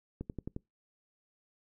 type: click train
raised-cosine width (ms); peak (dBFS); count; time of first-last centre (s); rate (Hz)
3; -25; 5; 0.21-0.564; 11.3
effects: noise-tail reverb RT60 0.2 s tail -25 dB re dry